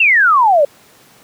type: exponential sweep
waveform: sine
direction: down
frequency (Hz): 2794 to 548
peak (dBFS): -7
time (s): 0-0.65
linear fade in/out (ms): 5
effects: pink hiss -46 dBFS RMS until 1.23 s + high-pass 150 Hz 12 dB/octave